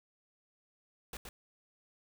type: noise with echo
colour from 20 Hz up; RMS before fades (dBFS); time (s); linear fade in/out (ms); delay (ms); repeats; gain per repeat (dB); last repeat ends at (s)
pink; -43; 1.13-1.17; 2; 120; 1; -4; 1.29
effects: none

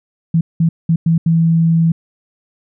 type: tone bursts at uneven times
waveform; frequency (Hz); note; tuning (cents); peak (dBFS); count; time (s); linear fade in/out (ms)
sine; 164.81; E3; 0; -9; 5; 0.34-0.41 / 0.6-0.69 / 0.89-0.96 / 1.06-1.18 / 1.26-1.92; 5
effects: none

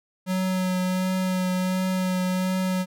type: tone with vibrato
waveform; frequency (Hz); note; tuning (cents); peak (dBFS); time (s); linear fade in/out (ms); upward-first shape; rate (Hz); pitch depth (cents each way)
square; 185; F#3; 0; -23; 0.26-2.86; 50; triangle; 1.4; 17
effects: none

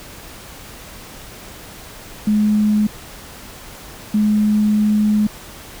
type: tone bursts at uneven times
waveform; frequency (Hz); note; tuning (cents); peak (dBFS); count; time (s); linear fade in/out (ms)
sine; 211.3; G#3; +30; -12; 2; 2.27-2.87 / 4.14-5.27; 5
effects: pink hiss -37 dBFS RMS until 5.8 s

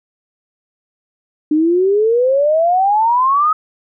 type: exponential sweep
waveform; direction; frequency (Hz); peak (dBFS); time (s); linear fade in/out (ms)
sine; up; 297.8 to 1280; -10; 1.51-3.53; 5
effects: none

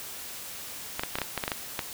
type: clicks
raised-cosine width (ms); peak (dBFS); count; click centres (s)
0.3; -12; 10; 0.995 / 1.035 / 1.155 / 1.186 / 1.217 / 1.377 / 1.438 / 1.479 / 1.518 / 1.792
effects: white hiss -40 dBFS RMS until 1.93 s

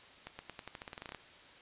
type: accelerating click train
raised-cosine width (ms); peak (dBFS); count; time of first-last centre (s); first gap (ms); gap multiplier
0.3; -27; 15; 0.27-1.147; 120; 0.89
effects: white hiss -56 dBFS RMS until 1.61 s + resampled to 8000 Hz

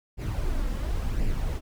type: noise with flanger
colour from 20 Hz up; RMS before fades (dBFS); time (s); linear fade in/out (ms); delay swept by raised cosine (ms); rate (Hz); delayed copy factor
brown; -27; 0.17-1.61; 50; 0.39 to 3.79; 0.93; +0.5
effects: none

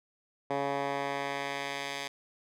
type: tone with band-pass filter sweep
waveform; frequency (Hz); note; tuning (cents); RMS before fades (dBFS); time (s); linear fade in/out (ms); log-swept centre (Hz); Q
10% pulse; 140; C#3; +18; -34; 0.5-2.08; 5; 750 to 3500; 0.77
effects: none

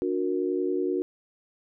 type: chord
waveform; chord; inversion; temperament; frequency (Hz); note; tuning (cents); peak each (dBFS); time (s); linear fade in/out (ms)
sine; D augmented; none; equal with one note detuned; 293.7 / 364.1 / 466.2; D4 / F#4 / A#4; 0 / -28 / 0; -30 / -26 / -32; 0.02-1.02; 0
effects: none

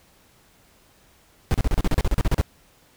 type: noise bursts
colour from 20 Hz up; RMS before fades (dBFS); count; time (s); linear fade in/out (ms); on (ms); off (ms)
brown; -18; 14; 1.51-2.412; 0; 31; 36
effects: pink hiss -57 dBFS RMS until 2.96 s

